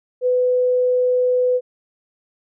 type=tone; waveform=sine; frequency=500 Hz; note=B4; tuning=21 cents sharp; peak=-14 dBFS; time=0.21-1.61 s; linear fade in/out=50 ms; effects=none